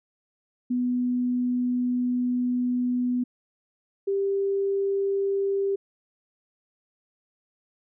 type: tone pair in turn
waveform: sine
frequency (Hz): 247.5 / 394.5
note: B3 / G4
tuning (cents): +4 / +11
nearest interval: minor sixth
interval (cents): 807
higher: second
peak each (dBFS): -22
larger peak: neither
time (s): 0.7-3.24 / 4.07-5.76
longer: first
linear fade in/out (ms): 10
effects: none